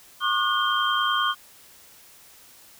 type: tone cluster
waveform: sine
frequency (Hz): 1090 / 1200 / 1449 / 3162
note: C#6 / D6 / F#6 / G7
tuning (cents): -29 / +37 / -37 / +14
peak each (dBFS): -26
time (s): 0.2-1.35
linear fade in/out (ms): 50
effects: white hiss -51 dBFS RMS until 2.79 s